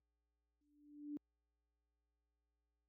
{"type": "tone with exponential growth", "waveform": "sine", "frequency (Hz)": 293.7, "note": "D4", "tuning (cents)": 0, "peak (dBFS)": -40, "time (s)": [0.61, 1.17], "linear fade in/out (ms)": 0, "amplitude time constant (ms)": 120, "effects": ["added 59 Hz sine -70 dBFS peak until 2.88 s", "high-pass 150 Hz 12 dB/octave"]}